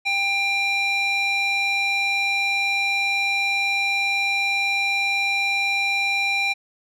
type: tone with band-pass filter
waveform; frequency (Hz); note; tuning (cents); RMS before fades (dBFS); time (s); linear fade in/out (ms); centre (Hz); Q
square; 794; G5; +22; -22; 0.05-6.54; 20; 2900; 7.8
effects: none